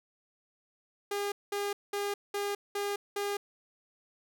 sawtooth tone bursts, 405.4 Hz, G#4, 42 cents flat, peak -27 dBFS, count 6, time 1.11-3.37 s, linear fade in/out 5 ms, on 210 ms, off 200 ms, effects none

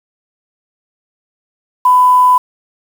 sine tone with quantisation, 1000 Hz, B5, 21 cents sharp, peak -5 dBFS, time 1.85-2.38 s, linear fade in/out 5 ms, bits 5, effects none

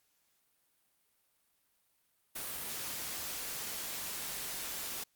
white noise, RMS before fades -40 dBFS, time 2.35-5.04 s, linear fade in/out 10 ms, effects white hiss -75 dBFS RMS until 5.15 s + Opus 48 kbps

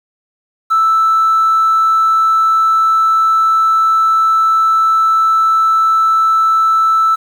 triangle tone, 1318.5 Hz, E6, in tune, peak -5 dBFS, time 0.7-7.16 s, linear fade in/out 20 ms, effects tanh soft clip ceiling -5 dBFS + 7-bit

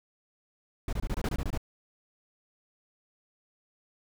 brown noise bursts, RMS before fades -30 dBFS, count 10, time 0.88-1.576 s, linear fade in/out 2 ms, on 48 ms, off 24 ms, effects none

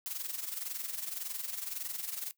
blue noise with amplitude modulation, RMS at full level -36 dBFS, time 0.06-2.31 s, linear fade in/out 0 ms, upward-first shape sine, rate 21.8 Hz, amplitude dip 70%, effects noise-tail reverb RT60 0.1 s tail -17 dB re dry

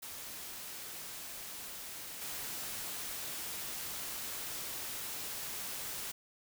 white noise with level steps, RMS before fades -45 / -41 dBFS, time 0.02-6.12 s, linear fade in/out 10 ms, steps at 2.21 s, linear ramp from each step 10 ms, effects none

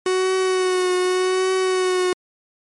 45% pulse tone with vibrato, 370 Hz, F#4, in tune, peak -17 dBFS, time 0.06-2.13 s, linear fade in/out 2 ms, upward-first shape triangle, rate 0.85 Hz, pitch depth 31 cents each way, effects MP3 48 kbps

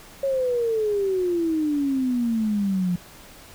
sine exponential sweep, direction down, 554.4 to 174.61 Hz, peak -20 dBFS, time 0.23-2.96 s, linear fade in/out 5 ms, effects pink hiss -46 dBFS RMS until 3.54 s

